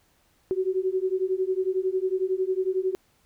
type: beating tone pair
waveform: sine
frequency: 370 / 381 Hz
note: F#4 / G4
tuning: 0 / -49 cents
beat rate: 11 Hz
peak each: -26 dBFS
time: 0.51-2.95 s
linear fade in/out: 0 ms
effects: pink hiss -65 dBFS RMS until 3.25 s